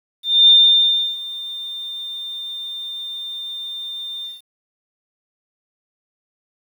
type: tone with ADSR envelope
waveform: sine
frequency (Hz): 3606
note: A7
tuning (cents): +42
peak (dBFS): -6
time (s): 0.23-4.42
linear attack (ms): 240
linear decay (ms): 690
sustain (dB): -20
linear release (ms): 180
effects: 8-bit